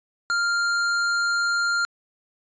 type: tone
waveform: square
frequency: 1396.9 Hz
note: F6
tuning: in tune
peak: -21 dBFS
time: 0.3-1.85 s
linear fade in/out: 0 ms
effects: resampled to 16000 Hz